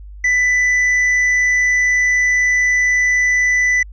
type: tone with hard clipping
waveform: triangle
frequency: 1989 Hz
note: B6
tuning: 12 cents sharp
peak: -13 dBFS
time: 0.24-3.83 s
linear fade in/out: 5 ms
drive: 7 dB
effects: added 50 Hz sine -32 dBFS peak until 3.92 s + resampled to 24000 Hz